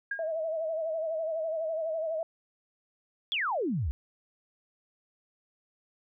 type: tone with exponential decay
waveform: sine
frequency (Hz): 1625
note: G#6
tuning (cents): -38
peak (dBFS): -27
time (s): 0.11-0.32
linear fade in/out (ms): 5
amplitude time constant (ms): 44
type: tone with vibrato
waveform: sine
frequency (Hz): 642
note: E5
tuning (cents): -46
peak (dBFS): -29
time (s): 0.19-2.23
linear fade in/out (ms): 2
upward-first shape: sine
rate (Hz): 12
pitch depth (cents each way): 61
type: exponential sweep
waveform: sine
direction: down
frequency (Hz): 3550 to 59.6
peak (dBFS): -27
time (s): 3.32-3.91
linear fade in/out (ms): 0
effects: none